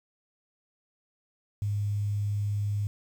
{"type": "tone", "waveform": "sine", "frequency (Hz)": 102.8, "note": "G#2", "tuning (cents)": -17, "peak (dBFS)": -26, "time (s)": [1.62, 2.87], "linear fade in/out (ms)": 0, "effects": ["9-bit"]}